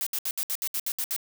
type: noise bursts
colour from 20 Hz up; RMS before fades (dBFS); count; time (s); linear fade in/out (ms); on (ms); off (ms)
blue; -29; 10; 0.01-1.163; 0; 55; 67
effects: none